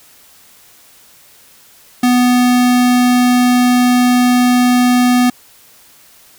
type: tone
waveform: square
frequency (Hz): 247.3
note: B3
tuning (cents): +3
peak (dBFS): -9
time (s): 2.03-5.3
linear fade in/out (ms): 5
effects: white hiss -45 dBFS RMS until 6.38 s